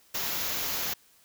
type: band-stop noise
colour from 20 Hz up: white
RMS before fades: -31 dBFS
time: 0.14-0.94 s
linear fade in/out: 10 ms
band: 7200 to 11000 Hz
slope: 96 dB/octave
effects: white hiss -61 dBFS RMS until 1.24 s